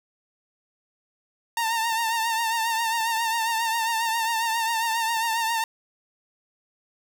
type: tone with vibrato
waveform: sawtooth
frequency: 910 Hz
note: A#5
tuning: 42 cents flat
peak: -19 dBFS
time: 1.57-5.64 s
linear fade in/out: 2 ms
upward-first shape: triangle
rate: 7.4 Hz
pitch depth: 59 cents each way
effects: none